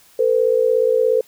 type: tone pair together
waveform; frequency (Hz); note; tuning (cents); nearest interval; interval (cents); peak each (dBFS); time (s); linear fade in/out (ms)
sine; 449.9 / 506.9; A4 / B4; +39 / +45; major second; 206; -16; 0.19-1.21; 5
effects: white hiss -51 dBFS RMS until 1.27 s